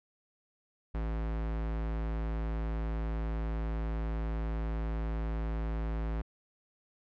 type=tone; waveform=square; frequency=55 Hz; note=A1; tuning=in tune; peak=-32 dBFS; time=0.94-6.22 s; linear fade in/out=10 ms; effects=low-pass 2000 Hz 12 dB/octave